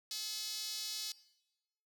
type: tone with high-pass filter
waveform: sawtooth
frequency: 428.8 Hz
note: A4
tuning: 45 cents flat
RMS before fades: -41 dBFS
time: 0.11-1.12 s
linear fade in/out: 2 ms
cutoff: 4500 Hz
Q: 2.9
effects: noise-tail reverb RT60 1.0 s tail -21 dB re dry